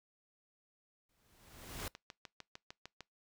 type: noise with exponential growth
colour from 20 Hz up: pink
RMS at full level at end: -40 dBFS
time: 1.09-1.88 s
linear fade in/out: 2 ms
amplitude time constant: 170 ms
type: click train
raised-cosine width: 0.2 ms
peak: -29 dBFS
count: 9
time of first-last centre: 1.8-3.007 s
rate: 6.63 Hz
effects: noise-tail reverb RT60 0.2 s tail -25 dB re dry